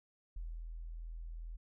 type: tone with ADSR envelope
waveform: sine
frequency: 41.2 Hz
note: E1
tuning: in tune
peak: -39 dBFS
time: 0.36-1.57 s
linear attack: 6 ms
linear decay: 280 ms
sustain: -3 dB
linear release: 15 ms
effects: none